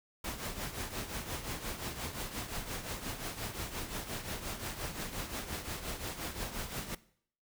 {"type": "noise with tremolo", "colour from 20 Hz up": "pink", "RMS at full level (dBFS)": -37, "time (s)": [0.24, 6.95], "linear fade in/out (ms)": 5, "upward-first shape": "triangle", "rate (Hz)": 5.7, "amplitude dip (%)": 70, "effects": ["noise-tail reverb RT60 0.6 s tail -19 dB re dry"]}